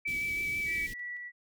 sine tone with vibrato, 2300 Hz, D7, 37 cents flat, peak -30 dBFS, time 0.05-0.87 s, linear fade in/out 10 ms, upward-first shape sine, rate 6.2 Hz, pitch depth 15 cents each way
pink band-stop noise, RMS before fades -45 dBFS, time 0.07-0.94 s, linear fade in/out 10 ms, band 430 to 2100 Hz, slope 48 dB/octave
sine tone with tremolo, 1951 Hz, B6, 22 cents flat, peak -36 dBFS, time 0.65-1.32 s, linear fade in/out 50 ms, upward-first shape square, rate 2.9 Hz, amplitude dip 30%
effects none

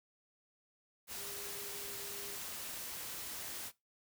sine tone in noise, 404.1 Hz, G#4, 47 cents flat, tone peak -53 dBFS, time 1.17-2.39 s, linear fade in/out 50 ms, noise white, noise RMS -44 dBFS, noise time 1.07-3.72 s, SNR -12 dB, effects noise-tail reverb RT60 0.2 s tail -19 dB re dry

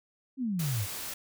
sine exponential sweep, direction down, 277.2 to 92.5 Hz, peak -28 dBFS, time 0.37-0.87 s, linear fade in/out 50 ms
white noise, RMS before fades -38 dBFS, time 0.59-1.14 s, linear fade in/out 5 ms
effects none

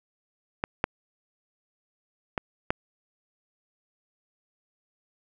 clicks, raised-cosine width 0.5 ms, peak -11 / -7 / -12 / -8 dBFS, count 4, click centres 0.639 / 0.841 / 2.378 / 2.705 s, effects none

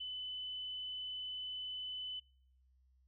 sine tone, 3011 Hz, F#7, 30 cents sharp, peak -40 dBFS, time 0-2.2 s, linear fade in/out 10 ms, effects noise-tail reverb RT60 0.6 s tail -24 dB re dry + added 64 Hz sine -67 dBFS peak until 3.07 s

